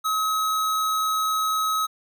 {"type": "tone", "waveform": "square", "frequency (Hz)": 1278, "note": "D#6", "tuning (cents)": 46, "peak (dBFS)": -22, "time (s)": [0.04, 1.87], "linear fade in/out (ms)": 20, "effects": []}